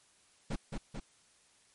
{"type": "noise with echo", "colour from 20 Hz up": "brown", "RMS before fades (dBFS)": -33, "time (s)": [0.5, 0.56], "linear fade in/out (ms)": 10, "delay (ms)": 220, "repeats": 2, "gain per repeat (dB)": -3, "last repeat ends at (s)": 1, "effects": ["white hiss -66 dBFS RMS until 1.74 s", "MP3 48 kbps"]}